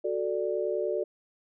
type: chord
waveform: sine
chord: D major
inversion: first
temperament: equal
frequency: 370 / 440 / 587.3 Hz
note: F#4 / A4 / D5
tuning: 0 / 0 / 0 cents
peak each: -31 dBFS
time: 0.04-1.04 s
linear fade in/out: 10 ms
effects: none